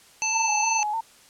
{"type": "harmonic tone", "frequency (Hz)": 880, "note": "A5", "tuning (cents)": 0, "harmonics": [1, 3, 5, 7], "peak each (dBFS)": [-30, -27, -36, -25], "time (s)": [0.22, 0.83], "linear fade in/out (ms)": 0}
{"type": "tone with vibrato", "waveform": "sine", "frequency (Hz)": 872, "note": "A5", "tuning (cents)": -16, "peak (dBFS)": -24, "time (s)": [0.33, 1.01], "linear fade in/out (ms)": 10, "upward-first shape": "square", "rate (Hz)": 3.3, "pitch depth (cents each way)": 61}
{"effects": ["white hiss -53 dBFS RMS until 1.29 s", "low-pass 10000 Hz 12 dB/octave"]}